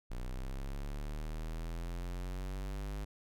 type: linear sweep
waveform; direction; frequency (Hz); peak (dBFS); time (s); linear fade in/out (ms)
square; up; 30.14 to 51.1; -38; 0.1-3.05; 10
effects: none